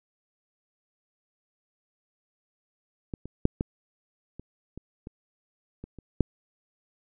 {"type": "clicks", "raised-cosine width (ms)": 3, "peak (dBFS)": [-20, -25, -6, -13, -27, -26, -26, -26, -30, -7], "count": 10, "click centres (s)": [3.138, 3.256, 3.454, 3.609, 4.396, 4.776, 5.071, 5.84, 5.987, 6.207], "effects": []}